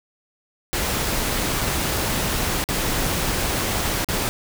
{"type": "noise with dropouts", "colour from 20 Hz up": "pink", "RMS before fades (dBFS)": -23, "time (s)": [0.73, 4.29], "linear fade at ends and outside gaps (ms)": 0, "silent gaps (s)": [[1.611, 1.614], [2.64, 2.688], [4.045, 4.087]], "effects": []}